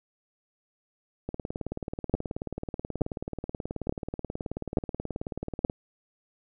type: two click trains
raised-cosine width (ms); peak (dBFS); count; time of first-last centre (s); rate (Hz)
2; -9 / -19; 5 / 83; 2.14-5.649 / 1.29-5.699; 1.14 / 18.6
effects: none